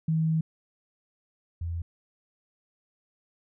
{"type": "tone pair in turn", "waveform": "sine", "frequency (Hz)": [160, 84.46], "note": ["D#3", "E2"], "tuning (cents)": [49, 43], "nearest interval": "major seventh", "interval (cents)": 1106, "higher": "first", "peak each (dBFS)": [-22, -29], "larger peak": "first", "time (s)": [[0.08, 0.41], [1.61, 1.82]], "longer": "first", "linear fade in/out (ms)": 5, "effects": []}